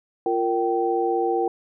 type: tone cluster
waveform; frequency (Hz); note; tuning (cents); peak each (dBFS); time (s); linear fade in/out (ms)
sine; 347.3 / 462.6 / 775; F4 / A#4 / G5; -10 / -13 / -20; -24; 0.26-1.48; 2
effects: none